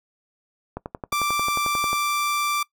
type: click train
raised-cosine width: 1 ms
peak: -16 dBFS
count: 14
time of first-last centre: 0.77-1.931 s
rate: 11.2 Hz
type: tone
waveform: sawtooth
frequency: 1174.7 Hz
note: D6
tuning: in tune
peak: -18 dBFS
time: 1.12-2.63 s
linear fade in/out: 5 ms
effects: noise-tail reverb RT60 0.1 s tail -21 dB re dry